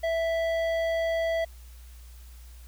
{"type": "tone with low-pass filter", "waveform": "square", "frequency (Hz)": 659.3, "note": "E5", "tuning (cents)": 0, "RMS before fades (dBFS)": -27, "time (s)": [0.03, 1.45], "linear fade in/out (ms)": 10, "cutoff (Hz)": 2800, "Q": 0.73, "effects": ["added 60 Hz sine -44 dBFS peak until 2.67 s", "white hiss -57 dBFS RMS until 2.67 s"]}